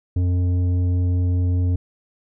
sine tone with tanh clipping, 89.5 Hz, F2, 43 cents sharp, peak -18 dBFS, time 0.16-1.76 s, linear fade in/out 5 ms, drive 9 dB, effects none

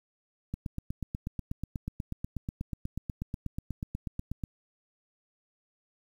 click train, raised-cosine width 5 ms, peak -21 dBFS, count 33, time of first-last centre 0.54-4.438 s, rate 8.21 Hz, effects 9-bit

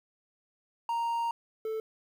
triangle tone pair in turn, 931 / 439.9 Hz, A#5 / A4, -2 / 0 cents, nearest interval octave + minor second, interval 1298 cents, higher first, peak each -26 / -29 dBFS, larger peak first, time 0.89-1.31 / 1.65-1.8 s, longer first, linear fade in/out 2 ms, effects 10-bit

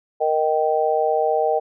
sine chord, Eb major, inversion second, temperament just, 466.7 / 622.3 / 777.8 Hz, Bb4 / Eb5 / G5, +2 / 0 / -14 cents, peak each -21 dBFS, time 0.2-1.6 s, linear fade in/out 20 ms, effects none

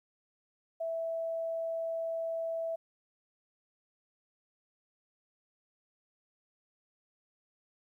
sine tone, 658 Hz, E5, 3 cents flat, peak -32 dBFS, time 0.8-2.76 s, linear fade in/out 10 ms, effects 12-bit

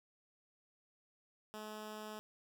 10% pulse tone, 214 Hz, A3, 48 cents flat, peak -37 dBFS, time 1.54-2.19 s, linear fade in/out 0 ms, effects none

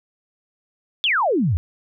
sine exponential sweep, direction down, 3592 to 75 Hz, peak -16 dBFS, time 1.04-1.57 s, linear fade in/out 0 ms, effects none

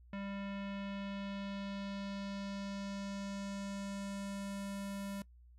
square tone with low-pass filter sweep, 198.2 Hz, G3, 19 cents sharp, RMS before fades -42 dBFS, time 0.13-5.22 s, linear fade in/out 2 ms, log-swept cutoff 2400 to 12000 Hz, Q 1.6, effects noise-tail reverb RT60 0.1 s tail -21 dB re dry + added 60 Hz sine -57 dBFS peak until 5.58 s

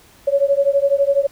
sine beating tone pair, 553 / 565 Hz, C#5 / C#5, -4 / +33 cents, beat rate 12 Hz, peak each -16 dBFS, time 0.27-1.27 s, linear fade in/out 10 ms, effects pink hiss -49 dBFS RMS until 1.31 s

